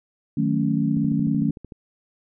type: chord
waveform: sine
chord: D# half-diminished seventh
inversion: none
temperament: equal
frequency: 155.56 / 185 / 220 / 277.2 Hz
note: D#3 / F#3 / A3 / C#4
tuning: 0 / 0 / 0 / 0 cents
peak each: -24 / -27 / -23 / -24 dBFS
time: 0.37-1.51 s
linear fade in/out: 5 ms
type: click train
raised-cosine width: 3 ms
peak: -25 dBFS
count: 11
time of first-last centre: 0.97-1.722 s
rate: 13.3 Hz
effects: none